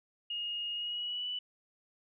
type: tone with pitch glide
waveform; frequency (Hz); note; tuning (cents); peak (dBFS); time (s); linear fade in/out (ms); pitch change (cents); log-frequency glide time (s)
sine; 2859 to 2968; F7 to F#7; +40 to +5; -34; 0.3-1.39; 5; +65; 0.73-1.28
effects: none